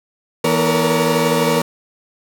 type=tone cluster; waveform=30% pulse; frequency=163.4 / 242.7 / 453.6 / 472.9 / 566 Hz; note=E3 / B3 / A#4 / A#4 / C#5; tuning=-15 / -30 / -47 / +25 / +36 cents; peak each=-18 dBFS; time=0.44-1.62 s; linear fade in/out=5 ms; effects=none